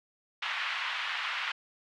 white band-pass noise, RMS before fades -34 dBFS, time 0.42-1.52 s, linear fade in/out 5 ms, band 990 to 3000 Hz, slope 24 dB/octave, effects none

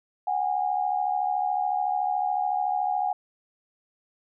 sine tone pair together, 740 / 813.8 Hz, F#5 / G#5, 0 / -35 cents, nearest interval major second, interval 165 cents, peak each -26 dBFS, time 0.27-3.13 s, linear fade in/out 5 ms, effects none

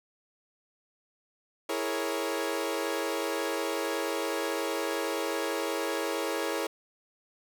sawtooth chord, A# half-diminished seventh, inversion second, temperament equal, 329.6 / 415.3 / 466.2 / 554.4 Hz, E4 / G#4 / A#4 / C#5, 0 / 0 / 0 / 0 cents, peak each -31 dBFS, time 1.69-6.67 s, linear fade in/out 5 ms, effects none

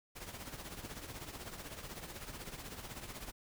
pink noise with tremolo, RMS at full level -44 dBFS, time 0.15-3.32 s, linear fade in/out 20 ms, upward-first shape triangle, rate 16 Hz, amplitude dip 70%, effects none

